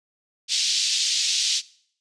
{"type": "band-pass noise", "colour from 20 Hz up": "white", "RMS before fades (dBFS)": -23, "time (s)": [0.48, 1.62], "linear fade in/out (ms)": 50, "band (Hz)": [3200, 5800], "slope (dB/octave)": 24, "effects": ["noise-tail reverb RT60 0.6 s tail -21 dB re dry", "resampled to 22050 Hz"]}